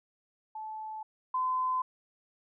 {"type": "tone pair in turn", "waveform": "sine", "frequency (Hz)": [869, 1023.1], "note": ["A5", "C6"], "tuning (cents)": [-22, -39], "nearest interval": "minor third", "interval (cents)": 283, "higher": "second", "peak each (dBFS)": [-37, -27], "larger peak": "second", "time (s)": [[0.55, 1.03], [1.34, 1.82]], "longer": "neither", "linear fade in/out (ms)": 5, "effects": []}